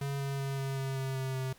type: tone with pitch steps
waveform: square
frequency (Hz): 139.4 / 138.2 / 137.01 / 135.82 / 134.65 / 133.49 / 132.34 / 131.2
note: C#3 / C#3 / C#3 / C#3 / C#3 / C3 / C3 / C3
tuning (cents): +10 / -5 / -20 / -35 / -50 / +35 / +20 / +5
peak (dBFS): -33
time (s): 0.01-1.53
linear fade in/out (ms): 5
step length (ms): 190
effects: pink hiss -60 dBFS RMS until 1.58 s